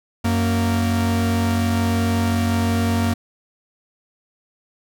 45% pulse tone pair together, 92.5 / 231.9 Hz, F#2 / A#3, 0 / -9 cents, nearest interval octave + major third, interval 1591 cents, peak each -20 dBFS, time 0.24-3.14 s, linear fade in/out 10 ms, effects none

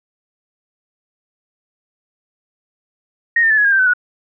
sine tone with pitch steps, 1864.7 / 1801.2 / 1739.8 / 1680.6 / 1623.3 / 1568 / 1514.6 / 1463 Hz, A#6 / A6 / A6 / G#6 / G#6 / G6 / F#6 / F#6, 0 / +40 / -20 / +20 / -40 / 0 / +40 / -20 cents, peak -10 dBFS, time 3.36-3.936 s, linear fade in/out 5 ms, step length 72 ms, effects none

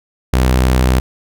sawtooth tone, 63.5 Hz, B1, 49 cents sharp, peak -6 dBFS, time 0.33-1 s, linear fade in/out 5 ms, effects none

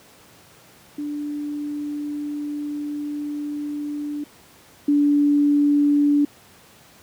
sine tone pair in turn, 293.7 / 290 Hz, D4 / D4, 0 / -22 cents, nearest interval unison, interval 22 cents, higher first, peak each -25 / -14 dBFS, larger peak second, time 0.98-4.24 / 4.88-6.25 s, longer first, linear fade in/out 5 ms, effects pink hiss -50 dBFS RMS until 7.02 s + high-pass 100 Hz 12 dB/octave

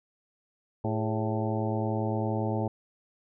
harmonic tone with a mistuned harmonic, 110 Hz, A2, in tune, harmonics 1 / 2 / 3 / 4 / 5 / 6 / 7 / 8, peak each -30 / -33 / -35 / -36 / -37 / -38 / -38 / -39 dBFS, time 0.84-2.68 s, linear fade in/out 5 ms, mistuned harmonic 4, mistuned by -91 cents, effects none

